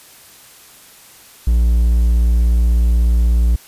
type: tone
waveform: triangle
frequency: 58.27 Hz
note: A#1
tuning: in tune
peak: -8 dBFS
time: 1.47-3.56 s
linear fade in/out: 5 ms
effects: white hiss -43 dBFS RMS until 3.67 s + resampled to 32000 Hz